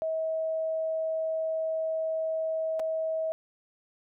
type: tone with dropouts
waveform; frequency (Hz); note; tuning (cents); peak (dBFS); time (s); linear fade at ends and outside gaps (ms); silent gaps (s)
sine; 641; E5; -49; -27; 0.02-3.32; 0; 2.795-2.799
effects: none